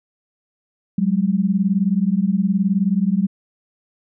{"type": "beating tone pair", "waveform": "sine", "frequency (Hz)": [185, 204], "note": ["F#3", "G#3"], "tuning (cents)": [0, -31], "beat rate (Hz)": 19, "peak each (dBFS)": [-18, -18], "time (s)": [0.98, 3.27], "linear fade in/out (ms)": 5, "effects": []}